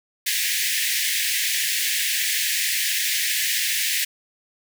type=high-pass noise; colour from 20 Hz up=pink; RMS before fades=-23 dBFS; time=0.26-4.05 s; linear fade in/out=10 ms; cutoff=1700 Hz; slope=96 dB/octave; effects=none